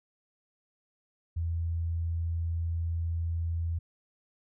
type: tone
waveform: sine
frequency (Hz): 83.5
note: E2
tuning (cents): +23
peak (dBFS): -28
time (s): 1.36-3.79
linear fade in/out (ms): 10
effects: none